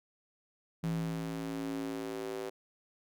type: tone with high-pass filter sweep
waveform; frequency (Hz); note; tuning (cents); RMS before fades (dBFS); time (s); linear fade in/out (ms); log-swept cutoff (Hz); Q
square; 55; A1; 0; -37; 0.83-2.5; 10; 160 to 420; 3.6
effects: none